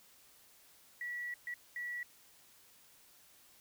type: tone bursts at uneven times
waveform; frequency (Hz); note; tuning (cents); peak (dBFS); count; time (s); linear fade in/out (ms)
sine; 1940; B6; -31; -38; 3; 1.01-1.34 / 1.47-1.54 / 1.76-2.03; 2
effects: white hiss -63 dBFS RMS until 3.6 s